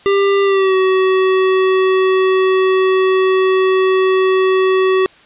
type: tone with pitch glide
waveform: square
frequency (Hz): 396.6 to 377.2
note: G4 to F#4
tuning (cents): +20 to +33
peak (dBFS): -11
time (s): 0.06-5.06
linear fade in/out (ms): 0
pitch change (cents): -87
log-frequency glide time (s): 0.44-0.75
effects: white hiss -45 dBFS RMS until 5.25 s + resampled to 8000 Hz